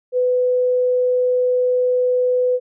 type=tone; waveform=sine; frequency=499.9 Hz; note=B4; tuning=21 cents sharp; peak=-14 dBFS; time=0.12-2.6 s; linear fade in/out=50 ms; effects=none